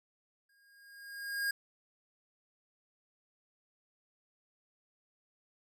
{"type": "tone with exponential growth", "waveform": "square", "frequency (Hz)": 1625, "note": "G#6", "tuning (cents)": -38, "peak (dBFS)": -30, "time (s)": [0.49, 1.51], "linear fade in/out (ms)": 5, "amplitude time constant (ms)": 220, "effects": []}